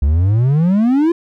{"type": "exponential sweep", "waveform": "triangle", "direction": "up", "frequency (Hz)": [66.9, 349.2], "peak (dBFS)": -8, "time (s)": [0.02, 1.12], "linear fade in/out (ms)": 5, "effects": []}